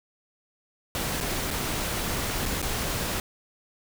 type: noise with dropouts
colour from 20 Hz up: pink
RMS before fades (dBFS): -29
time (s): 0.95-3.2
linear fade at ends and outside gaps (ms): 1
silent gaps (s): 1.204-1.209 / 1.506-1.51 / 2.456-2.46 / 2.618-2.626
effects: none